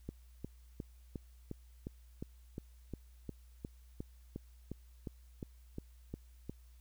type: click train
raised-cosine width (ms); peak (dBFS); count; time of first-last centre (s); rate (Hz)
3; -28; 19; 0.09-6.496; 2.81
effects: added 60 Hz sine -56 dBFS peak until 6.8 s + white hiss -72 dBFS RMS until 6.8 s